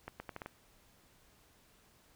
accelerating click train, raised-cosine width 0.5 ms, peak -27 dBFS, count 6, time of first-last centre 0.08-0.461 s, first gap 120 ms, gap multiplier 0.77, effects pink hiss -66 dBFS RMS until 2.15 s

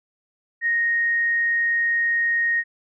sine tone, 1864.7 Hz, A#6, in tune, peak -18 dBFS, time 0.61-2.64 s, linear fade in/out 50 ms, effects none

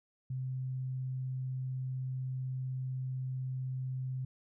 sine tone, 129.7 Hz, C3, 15 cents flat, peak -34 dBFS, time 0.3-4.25 s, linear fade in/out 5 ms, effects none

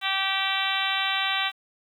harmonic tone, 387.4 Hz, G4, 20 cents flat, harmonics 2 / 3 / 4 / 5 / 6 / 7 / 8 / 9 / 10, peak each -32 / -32 / -32 / -32 / -32 / -32 / -32 / -32 / -32 dBFS, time 0.01-1.52 s, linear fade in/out 50 ms, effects 9-bit

